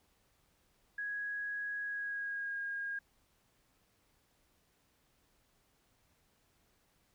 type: tone with pitch glide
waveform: sine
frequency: 1661.2 to 1627 Hz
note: G#6 to G#6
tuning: 0 to -36 cents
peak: -36 dBFS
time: 0.98-2.99 s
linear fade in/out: 5 ms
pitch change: -36 cents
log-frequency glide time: 1.82-2.59 s
effects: pink hiss -73 dBFS RMS until 7.14 s